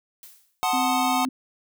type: noise with exponential decay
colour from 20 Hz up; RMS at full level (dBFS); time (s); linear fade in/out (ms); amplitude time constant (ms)
blue; -42; 0.23-0.65; 1; 90
type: chord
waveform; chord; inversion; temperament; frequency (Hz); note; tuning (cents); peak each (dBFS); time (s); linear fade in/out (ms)
square; F# diminished seventh; none; equal; 740 / 880 / 1046.5 / 1244.5; F#5 / A5 / C6 / Eb6; 0 / 0 / 0 / 0; -25 / -28 / -30 / -29; 0.63-1.25; 0
type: tone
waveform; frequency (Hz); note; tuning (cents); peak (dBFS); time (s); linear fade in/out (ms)
sine; 259.3; C4; -15; -26; 0.73-1.29; 5
effects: none